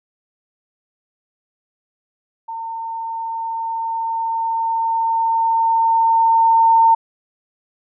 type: tone with level ramp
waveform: sine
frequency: 908 Hz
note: A#5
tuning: 46 cents flat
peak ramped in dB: -25 to -8 dBFS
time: 2.48-6.95 s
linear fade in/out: 10 ms
effects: none